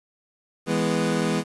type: chord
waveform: 25% pulse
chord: E major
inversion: none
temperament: equal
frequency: 164.81 / 207.7 / 246.9 Hz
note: E3 / G#3 / B3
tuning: 0 / 0 / 0 cents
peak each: -22 / -22 / -23 dBFS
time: 0.66-1.44 s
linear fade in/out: 50 ms
effects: resampled to 24000 Hz + 8-bit